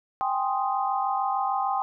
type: chord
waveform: sine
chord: Ab major seventh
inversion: third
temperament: equal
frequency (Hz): 784 / 830.6 / 1046.5 / 1244.5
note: G5 / Ab5 / C6 / Eb6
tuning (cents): 0 / 0 / 0 / 0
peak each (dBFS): -26 / -32 / -29 / -32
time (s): 0.21-1.82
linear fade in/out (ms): 0
effects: none